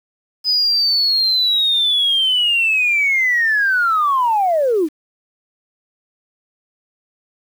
sine linear sweep, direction down, 5030 to 284.2 Hz, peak -12 dBFS, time 0.44-4.89 s, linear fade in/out 50 ms, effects tanh soft clip ceiling -8 dBFS + 7-bit

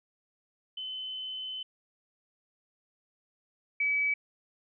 sine tone pair in turn, 3042 / 2287 Hz, F#7 / D7, +47 / -47 cents, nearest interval perfect fourth, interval 494 cents, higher first, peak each -35 / -25 dBFS, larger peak second, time 0.77-1.63 / 3.8-4.14 s, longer first, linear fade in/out 5 ms, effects none

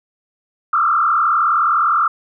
sine tone with frequency modulation, 1277 Hz, D#6, 45 cents sharp, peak -12 dBFS, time 0.73-2.08 s, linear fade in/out 5 ms, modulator 39.7 Hz, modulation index 2.9, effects none

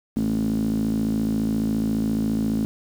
sawtooth tone with band-pass filter, 54.5 Hz, A1, 16 cents flat, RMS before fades -23 dBFS, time 0.16-2.65 s, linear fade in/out 0 ms, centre 240 Hz, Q 9.4, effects 7-bit

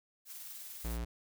blue noise with tremolo, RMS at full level -46 dBFS, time 0.25-0.99 s, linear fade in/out 50 ms, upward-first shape square, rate 20 Hz, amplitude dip 25%
square tone, 58.4 Hz, A#1, 4 cents sharp, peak -36 dBFS, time 0.84-1.05 s, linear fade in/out 10 ms
effects none

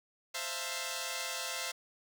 5% pulse chord, F major seventh, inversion second, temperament equal with one note detuned, 523.3 / 659.3 / 698.5 / 891.3 Hz, C5 / E5 / F5 / A5, 0 / 0 / 0 / +22 cents, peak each -29 / -29 / -31 / -32 dBFS, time 0.34-1.72 s, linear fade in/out 10 ms, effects none

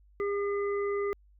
harmonic tone, 404.2 Hz, G#4, 47 cents flat, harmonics 1 / 3 / 5, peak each -28 / -38 / -42 dBFS, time 0.2-1.13 s, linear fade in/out 0 ms, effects added 50 Hz sine -57 dBFS peak until 1.39 s

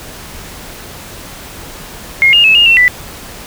sine tone with pitch steps, 2143 / 2835 / 2598 / 2838 / 2703 / 1981 Hz, C7 / F7 / E7 / F7 / E7 / B6, +41 / +25 / -26 / +27 / +43 / +5 cents, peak -4 dBFS, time 2.22-2.88 s, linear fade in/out 0 ms, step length 110 ms, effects pink hiss -30 dBFS RMS until 3.46 s

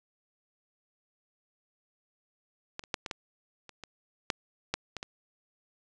clicks, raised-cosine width 0.2 ms, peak -19 / -30 / -12 / -19 / -17 / -29 / -25 / -10 / -11 / -19 / -20 dBFS, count 11, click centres 2.794 / 2.838 / 2.942 / 3.062 / 3.112 / 3.693 / 3.837 / 4.302 / 4.74 / 4.967 / 5.029 s, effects resampled to 22050 Hz

